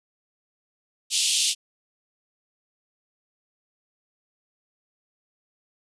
pink band-pass noise, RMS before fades -23 dBFS, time 1.1-1.55 s, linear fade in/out 50 ms, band 2800 to 9800 Hz, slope 48 dB/octave, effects none

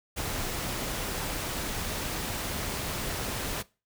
pink noise, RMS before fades -33 dBFS, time 0.16-3.63 s, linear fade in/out 20 ms, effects noise-tail reverb RT60 0.3 s tail -21 dB re dry

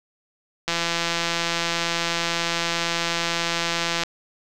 click train, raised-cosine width 0.2 ms, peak -6 dBFS, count 568, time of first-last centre 0.68-4.035 s, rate 169 Hz, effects none

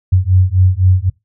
sine beating tone pair, 90.8 / 94.7 Hz, F#2 / F#2, -32 / +41 cents, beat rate 3.9 Hz, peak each -11 dBFS, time 0.12-1.1 s, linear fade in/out 10 ms, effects noise-tail reverb RT60 0.2 s tail -23 dB re dry

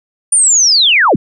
sine linear sweep, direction down, 9400 to 110 Hz, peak -6 dBFS, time 0.32-1.16 s, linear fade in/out 5 ms, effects none

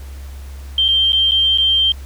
sine tone with dropouts, 3153 Hz, G7, 9 cents sharp, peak -11 dBFS, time 0.78-1.92 s, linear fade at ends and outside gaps 2 ms, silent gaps 0.882-0.886 / 1.122-1.13 / 1.311-1.318 / 1.576-1.583 s, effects added 68 Hz sine -29 dBFS peak until 2.05 s + pink hiss -44 dBFS RMS until 2.05 s

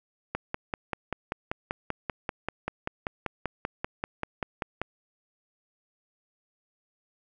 click train, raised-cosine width 0.5 ms, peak -14 dBFS, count 24, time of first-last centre 0.35-4.816 s, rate 5.15 Hz, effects none

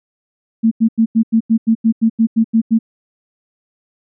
sine tone bursts, 225.1 Hz, A3, 40 cents sharp, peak -8 dBFS, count 13, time 0.63-2.79 s, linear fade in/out 20 ms, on 84 ms, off 89 ms, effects none

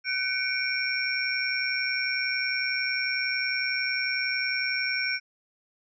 sine tone cluster, 1513 / 2235 / 2366 / 5520 Hz, F#6 / C#7 / D7 / F8, +38 / +14 / +12 / -21 cents, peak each -31 dBFS, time 0.04-5.2 s, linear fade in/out 50 ms, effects none

